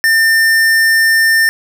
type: tone with hard clipping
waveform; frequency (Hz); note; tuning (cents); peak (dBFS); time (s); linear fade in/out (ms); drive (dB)
sine; 1800; A6; +39; -9; 0.04-1.49; 0; 18
effects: none